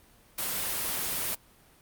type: noise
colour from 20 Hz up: white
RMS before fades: -31 dBFS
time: 0.38-1.35 s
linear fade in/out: 5 ms
effects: pink hiss -59 dBFS RMS until 1.81 s + Opus 32 kbps